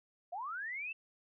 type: linear sweep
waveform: sine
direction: up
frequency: 653 to 2703 Hz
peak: -38 dBFS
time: 0.32-0.93 s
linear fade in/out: 10 ms
effects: none